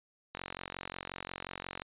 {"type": "click train", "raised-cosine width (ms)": 0.3, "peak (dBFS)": -22, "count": 68, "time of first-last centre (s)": [0.35, 1.819], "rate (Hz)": 45.6, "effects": ["resampled to 8000 Hz"]}